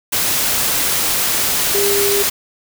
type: tone in noise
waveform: sine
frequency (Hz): 402.3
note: G4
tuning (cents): +45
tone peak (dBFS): -16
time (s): 1.74-2.23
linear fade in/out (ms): 10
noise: white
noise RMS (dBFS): -17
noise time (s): 0.12-2.3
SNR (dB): -2
effects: none